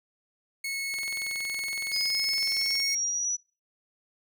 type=tone; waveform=sawtooth; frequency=2193 Hz; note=C#7; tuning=19 cents flat; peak=-27 dBFS; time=0.64-2.95 s; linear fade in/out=5 ms
type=click train; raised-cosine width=0.2 ms; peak=-25 dBFS; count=41; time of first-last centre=0.94-2.8 s; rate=21.5 Hz
type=exponential sweep; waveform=sine; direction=up; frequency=4978 to 5920 Hz; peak=-26 dBFS; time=1.92-3.37 s; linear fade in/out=20 ms
effects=noise-tail reverb RT60 0.3 s tail -23 dB re dry